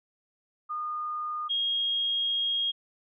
sine tone pair in turn, 1222 / 3262 Hz, D#6 / G#7, -32 / -32 cents, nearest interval octave + perfect fourth, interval 1700 cents, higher second, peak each -30 / -25 dBFS, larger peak second, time 0.69-1.49 / 1.49-2.72 s, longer second, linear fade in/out 20 ms, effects none

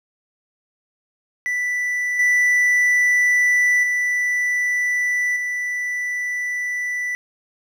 triangle tone with level steps, 1975.5 Hz, B6, in tune, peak -18 / -12 / -16 / -20 dBFS, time 1.46-7.15 s, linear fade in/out 0 ms, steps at 2.19 / 3.83 / 5.36 s, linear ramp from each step 5 ms, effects none

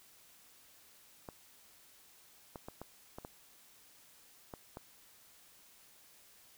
clicks, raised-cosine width 1 ms, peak -30 dBFS, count 8, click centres 1.288 / 2.558 / 2.685 / 2.816 / 3.185 / 3.249 / 4.538 / 4.771 s, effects white hiss -62 dBFS RMS until 6.57 s

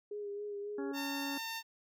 sine tone with vibrato, 410 Hz, G#4, 22 cents flat, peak -38 dBFS, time 0.11-0.92 s, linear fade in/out 5 ms, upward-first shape sine, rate 3.7 Hz, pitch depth 27 cents each way
harmonic tone, 279 Hz, C#4, 11 cents sharp, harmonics 1 / 2 / 3 / 4 / 5 / 6, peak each -38 / -50 / -50 / -55 / -53 / -54 dBFS, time 0.78-1.38 s, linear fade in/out 5 ms
10% pulse tone, 906 Hz, A#5, 50 cents flat, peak -30 dBFS, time 0.93-1.63 s, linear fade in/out 50 ms
effects none

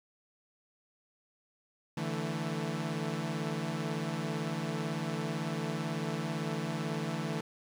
sawtooth chord, D suspended second, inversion none, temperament equal with one note detuned, 146.83 / 164.81 / 221.4 Hz, D3 / E3 / A3, 0 / 0 / +11 cents, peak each -34 / -32 / -34 dBFS, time 1.97-7.41 s, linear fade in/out 5 ms, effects low-pass 7000 Hz 12 dB/octave + 10-bit

